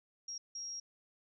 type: tone bursts at uneven times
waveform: sine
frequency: 5610 Hz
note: F8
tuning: 7 cents sharp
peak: -40 dBFS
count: 2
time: 0.28-0.38 / 0.55-0.8 s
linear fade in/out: 5 ms
effects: none